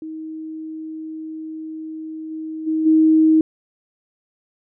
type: tone with level steps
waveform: sine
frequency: 316 Hz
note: D#4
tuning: 27 cents sharp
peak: -28 / -26 / -17 / -10 dBFS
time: 0.02-3.41 s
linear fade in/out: 2 ms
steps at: 2.3 / 2.66 / 2.85 s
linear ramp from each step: 20 ms
effects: none